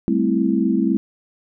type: chord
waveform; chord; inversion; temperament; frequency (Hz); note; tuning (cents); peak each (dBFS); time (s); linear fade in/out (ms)
sine; A minor seventh; third; equal; 196 / 220 / 261.6 / 329.6; G3 / A3 / C4 / E4; 0 / 0 / 0 / 0; -21; 0.08-0.97; 0
effects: none